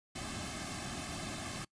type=noise with comb filter; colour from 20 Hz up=pink; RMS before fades=-41 dBFS; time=0.15-1.65 s; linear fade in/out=10 ms; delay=2.1 ms; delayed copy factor=-0.85; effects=noise-tail reverb RT60 0.1 s tail -23 dB re dry + resampled to 22050 Hz